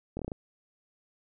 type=slowing click train; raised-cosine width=2 ms; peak=-22 dBFS; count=6; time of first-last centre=0.17-0.318 s; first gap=22 ms; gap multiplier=1.15; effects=none